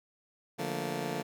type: chord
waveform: 15% pulse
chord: Bb major seventh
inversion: first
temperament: just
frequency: 145.68 / 174.81 / 218.5 / 233.1 Hz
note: D3 / F3 / A3 / Bb3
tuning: -14 / +2 / -12 / 0 cents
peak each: -32 / -32 / -36 / -33 dBFS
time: 0.58-1.23 s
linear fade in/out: 20 ms
effects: none